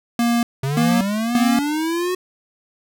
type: tone bursts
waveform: square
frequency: 235.9 Hz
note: A#3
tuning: 21 cents sharp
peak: -16 dBFS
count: 3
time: 0.19-1.59 s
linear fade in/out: 2 ms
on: 240 ms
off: 340 ms
type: linear sweep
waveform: square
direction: up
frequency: 130.81 to 370 Hz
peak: -20 dBFS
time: 0.63-2.15 s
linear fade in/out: 5 ms
effects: none